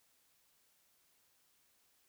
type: silence
effects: white hiss -73 dBFS RMS until 2.08 s